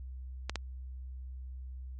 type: clicks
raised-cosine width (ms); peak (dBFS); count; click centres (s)
0.2; -16; 2; 0.496 / 0.557
effects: added 64 Hz sine -40 dBFS peak until 1.99 s + MP3 48 kbps